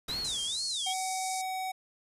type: tone with vibrato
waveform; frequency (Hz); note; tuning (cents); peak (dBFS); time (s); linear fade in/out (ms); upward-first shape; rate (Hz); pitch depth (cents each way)
sine; 3729; A#7; 0; -32; 0.08-0.94; 20; sine; 2.2; 270
type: noise with exponential decay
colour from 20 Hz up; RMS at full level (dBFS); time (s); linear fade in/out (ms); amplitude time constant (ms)
pink; -38; 0.08-1.05; 5; 210
type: band-pass noise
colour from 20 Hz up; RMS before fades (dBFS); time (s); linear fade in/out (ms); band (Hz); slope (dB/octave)
white; -39; 0.24-1.42; 10; 4600 to 9900; 96
type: tone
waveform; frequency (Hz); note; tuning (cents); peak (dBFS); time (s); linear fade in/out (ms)
square; 753; F#5; +30; -33; 0.86-1.72; 10
effects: resampled to 32000 Hz